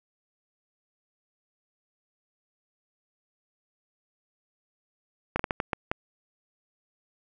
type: slowing click train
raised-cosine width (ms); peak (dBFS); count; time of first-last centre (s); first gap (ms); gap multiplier
0.5; -11; 7; 5.36-5.915; 34; 1.4
effects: none